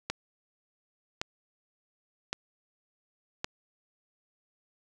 click train, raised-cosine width 0.2 ms, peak -13 dBFS, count 4, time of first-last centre 0.1-3.444 s, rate 0.897 Hz, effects none

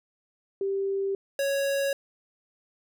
sine / square tone pair in turn, 392 / 554.4 Hz, G4 / C#5, 0 / 0 cents, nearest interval tritone, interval 600 cents, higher second, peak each -25 dBFS, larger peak neither, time 0.61-1.15 / 1.39-1.93 s, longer neither, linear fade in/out 2 ms, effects none

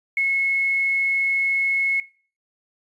sine tone with quantisation, 2183 Hz, C#7, 27 cents flat, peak -18 dBFS, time 0.17-2 s, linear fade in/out 2 ms, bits 8, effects noise-tail reverb RT60 0.4 s tail -19 dB re dry + resampled to 24000 Hz

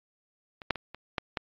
clicks, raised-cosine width 0.3 ms, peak -26 / -7 / -21 / -25 / -12 / -14 dBFS, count 6, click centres 0.618 / 0.707 / 0.757 / 0.946 / 1.182 / 1.372 s, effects low-pass 5000 Hz 12 dB/octave + AAC 32 kbps

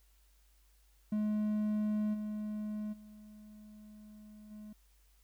triangle tone with level steps, 211.9 Hz, G#3, 35 cents sharp, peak -28 / -34 / -49 / -44 dBFS, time 1.12-4.73 s, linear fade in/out 5 ms, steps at 2.13 / 2.92 / 4.5 s, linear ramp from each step 20 ms, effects added 50 Hz sine -64 dBFS peak until 5.23 s + white hiss -72 dBFS RMS until 5.23 s

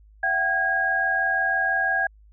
sine tone cluster, 676 / 762 / 1636 Hz, E5 / G5 / G#6, +43 / -49 / -26 cents, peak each -30 / -27 / -21 dBFS, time 0.23-2.07 s, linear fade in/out 5 ms, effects added 52 Hz sine -49 dBFS peak until 2.32 s

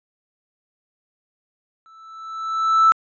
triangle tone with exponential growth, 1318.5 Hz, E6, in tune, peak -5 dBFS, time 1.86-2.92 s, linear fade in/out 0 ms, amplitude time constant 230 ms, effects tanh soft clip ceiling -7 dBFS + resampled to 16000 Hz

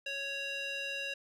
square tone with band-pass filter, 554.4 Hz, C#5, in tune, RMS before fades -38 dBFS, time 0.06-1.14 s, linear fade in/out 5 ms, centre 2900 Hz, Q 2.4, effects none

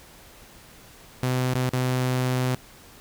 sawtooth tone with dropouts, 127.4 Hz, C3, 46 cents flat, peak -18 dBFS, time 1.23-2.55 s, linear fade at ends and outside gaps 0 ms, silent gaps 1.538-1.552 / 1.692-1.735 s, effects pink hiss -49 dBFS RMS until 3 s

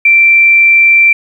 sine tone, 2349 Hz, D7, in tune, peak -3 dBFS, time 0.05-1.13 s, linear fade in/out 5 ms, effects 7-bit

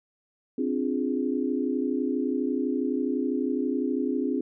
sine chord, D half-diminished seventh, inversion third, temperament equal, 261.6 / 293.7 / 349.2 / 415.3 Hz, C4 / D4 / F4 / Ab4, 0 / 0 / 0 / 0 cents, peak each -27 / -30 / -32 / -32 dBFS, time 0.58-4.41 s, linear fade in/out 5 ms, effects none

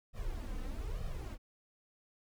brown noise with flanger, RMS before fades -39 dBFS, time 0.13-1.38 s, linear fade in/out 50 ms, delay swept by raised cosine 1.6 to 4 ms, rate 1.1 Hz, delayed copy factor +0.85, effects none

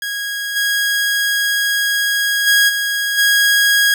sawtooth tone with level steps, 1646 Hz, G#6, 16 cents flat, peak -17 / -11 / -6 / -13 / -7 dBFS, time 0.02-3.94 s, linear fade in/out 2 ms, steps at 0.55 / 2.46 / 2.68 / 3.17 s, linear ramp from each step 20 ms, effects none

